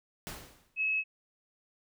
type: noise with exponential decay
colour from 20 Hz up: pink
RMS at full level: -38 dBFS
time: 0.27-0.78 s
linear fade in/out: 0 ms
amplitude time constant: 110 ms
type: tone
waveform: sine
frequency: 2578 Hz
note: E7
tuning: 39 cents flat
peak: -27 dBFS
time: 0.76-1.04 s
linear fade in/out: 50 ms
effects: none